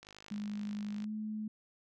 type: click train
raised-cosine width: 0.2 ms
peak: -34 dBFS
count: 53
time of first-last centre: 0.03-1.042 s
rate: 51.4 Hz
type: tone with pitch glide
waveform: sine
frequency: 207.7 to 214.7 Hz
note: G#3 to A3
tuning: 0 to -42 cents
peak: -36 dBFS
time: 0.31-1.48 s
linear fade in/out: 5 ms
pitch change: +58 cents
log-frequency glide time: 0.95-1.12 s
effects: none